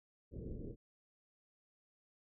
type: low-pass noise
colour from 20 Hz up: pink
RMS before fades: -45 dBFS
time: 0.31-0.76 s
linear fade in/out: 50 ms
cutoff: 490 Hz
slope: 48 dB/octave
effects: none